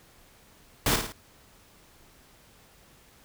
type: noise with echo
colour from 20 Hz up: pink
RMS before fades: -24 dBFS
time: 0.86-0.96 s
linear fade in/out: 2 ms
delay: 54 ms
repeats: 3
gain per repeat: -6 dB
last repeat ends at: 1.122 s
effects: pink hiss -57 dBFS RMS until 3.24 s